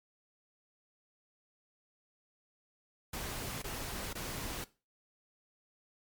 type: noise bursts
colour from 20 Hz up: pink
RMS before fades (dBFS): -40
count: 3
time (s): 3.13-4.642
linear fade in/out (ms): 5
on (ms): 490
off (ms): 21
effects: noise-tail reverb RT60 0.3 s tail -18 dB re dry + MP3 96 kbps